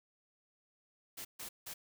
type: noise bursts at uneven times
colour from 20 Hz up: white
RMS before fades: -45 dBFS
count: 3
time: 1.17-1.25 / 1.39-1.49 / 1.66-1.74 s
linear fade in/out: 10 ms
effects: none